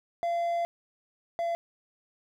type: tone pair in turn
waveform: triangle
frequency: 685 / 679.5 Hz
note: F5 / F5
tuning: -34 / -48 cents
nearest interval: unison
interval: 14 cents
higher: first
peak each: -24 / -25 dBFS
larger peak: first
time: 0.23-0.65 / 1.39-1.55 s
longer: first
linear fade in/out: 0 ms
effects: none